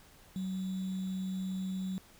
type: tone with sample-and-hold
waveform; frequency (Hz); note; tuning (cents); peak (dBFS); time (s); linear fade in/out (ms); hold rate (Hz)
sine; 188.2; F#3; +30; -33; 0.36-1.98; 0; 3675
effects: pink hiss -59 dBFS RMS until 2.19 s